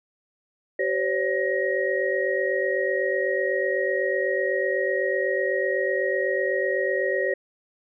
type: tone cluster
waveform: sine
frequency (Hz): 383.2 / 517 / 565 / 1884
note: G4 / C5 / C#5 / A#6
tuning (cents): -39 / -21 / +33 / +18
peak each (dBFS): -27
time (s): 0.79-7.34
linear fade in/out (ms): 5
effects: none